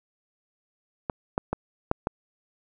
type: clicks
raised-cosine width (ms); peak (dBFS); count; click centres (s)
1; -13 / -10 / -12 / -7 / -11; 5; 1.098 / 1.379 / 1.53 / 1.914 / 2.071
effects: none